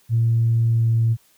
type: tone with pitch glide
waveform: sine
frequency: 115.1 to 114.24 Hz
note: A#2 to A#2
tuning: -22 to -35 cents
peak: -14 dBFS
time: 0.09-1.17 s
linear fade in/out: 50 ms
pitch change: -13 cents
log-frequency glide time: 0.68-0.91 s
effects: tanh soft clip ceiling -10 dBFS + white hiss -58 dBFS RMS until 1.37 s